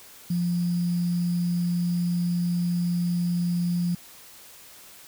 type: tone with sample-and-hold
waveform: sine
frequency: 174.61 Hz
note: F3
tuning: in tune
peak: -22 dBFS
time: 0.3-3.95 s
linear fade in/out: 5 ms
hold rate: 4900 Hz
effects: white hiss -48 dBFS RMS until 5.07 s